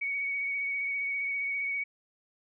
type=tone with vibrato; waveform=sine; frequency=2241 Hz; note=C#7; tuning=18 cents sharp; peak=-29 dBFS; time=0.01-1.84 s; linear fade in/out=10 ms; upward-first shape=sine; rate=15 Hz; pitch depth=23 cents each way; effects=none